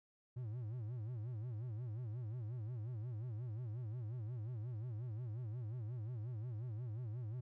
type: tone with vibrato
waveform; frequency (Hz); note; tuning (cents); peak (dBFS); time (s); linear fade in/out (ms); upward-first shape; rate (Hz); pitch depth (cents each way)
triangle; 115.2; A#2; -20; -39; 0.36-7.41; 10; sine; 5.6; 180
effects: none